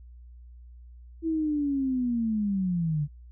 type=linear sweep; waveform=sine; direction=down; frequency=330 to 141.9 Hz; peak=-24 dBFS; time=1.22-3.08 s; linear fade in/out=50 ms; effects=added 60 Hz sine -45 dBFS peak until 3.31 s